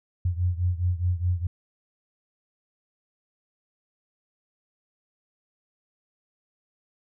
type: beating tone pair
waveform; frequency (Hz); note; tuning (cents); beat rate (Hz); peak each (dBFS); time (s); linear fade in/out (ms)
sine; 87.6 / 92.4; F2 / F#2; +6 / -2; 4.8; -24 / -27; 0.25-1.47; 5
effects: none